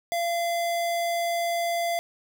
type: tone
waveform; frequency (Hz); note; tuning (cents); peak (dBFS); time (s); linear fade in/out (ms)
square; 684; F5; -36; -25; 0.12-1.99; 0
effects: none